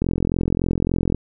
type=click train; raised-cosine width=3 ms; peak=-7 dBFS; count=50; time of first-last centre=0.02-1.146 s; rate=43.5 Hz; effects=none